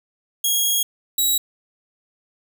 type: tone pair in turn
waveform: 10% pulse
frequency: 3291 / 3874 Hz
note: G#7 / B7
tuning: -16 / -34 cents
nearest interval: minor third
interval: 282 cents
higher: second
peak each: -9 dBFS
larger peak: neither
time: 0.44-0.83 / 1.18-1.38 s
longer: first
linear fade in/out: 5 ms
effects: none